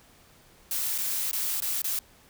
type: noise with dropouts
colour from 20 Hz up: blue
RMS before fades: -29 dBFS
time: 0.71-1.99 s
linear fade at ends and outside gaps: 2 ms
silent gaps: 0.98-0.984 / 1.313-1.33 / 1.603-1.621 / 1.819-1.842 s
effects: pink hiss -57 dBFS RMS until 2.29 s